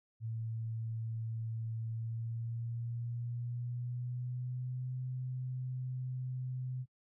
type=tone with pitch glide; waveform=sine; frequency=113 to 127.57 Hz; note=A2 to C3; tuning=+47 to -43 cents; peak=-36 dBFS; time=0.2-6.86 s; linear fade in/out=50 ms; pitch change=+210 cents; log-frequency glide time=1.88-4.95 s; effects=noise-tail reverb RT60 0.1 s tail -25 dB re dry